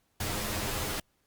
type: noise with comb filter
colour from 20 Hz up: pink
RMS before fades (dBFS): -33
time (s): 0.2-1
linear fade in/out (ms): 5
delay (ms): 9.7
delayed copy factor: +0.65
effects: pink hiss -73 dBFS RMS until 1.26 s + Opus 48 kbps